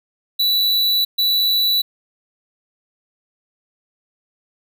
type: tone bursts at uneven times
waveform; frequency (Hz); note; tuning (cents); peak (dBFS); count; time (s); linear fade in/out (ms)
square; 3951; B7; 0; -15; 2; 0.39-1.05 / 1.18-1.82; 10
effects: none